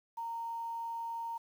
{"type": "tone with quantisation", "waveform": "sine", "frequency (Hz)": 923, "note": "A#5", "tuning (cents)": -17, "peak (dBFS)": -36, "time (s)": [0.17, 1.38], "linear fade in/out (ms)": 10, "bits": 10, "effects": []}